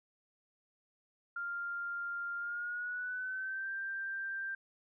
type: tone with pitch glide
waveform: sine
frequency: 1396.9 to 1577.1 Hz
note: F6 to G6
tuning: 0 to +10 cents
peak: -36 dBFS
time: 1.36-4.55 s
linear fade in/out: 5 ms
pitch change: +210 cents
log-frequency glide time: 2.37-3.72 s
effects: none